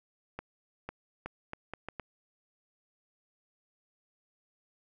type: accelerating click train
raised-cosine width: 0.5 ms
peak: -23 dBFS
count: 7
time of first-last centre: 0.39-1.997 s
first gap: 500 ms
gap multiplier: 0.74
effects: none